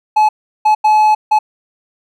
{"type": "tone bursts at uneven times", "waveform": "triangle", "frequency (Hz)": 856, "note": "A5", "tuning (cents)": -48, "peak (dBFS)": -5, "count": 4, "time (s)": [[0.16, 0.29], [0.65, 0.75], [0.84, 1.15], [1.31, 1.39]], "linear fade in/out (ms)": 10, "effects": []}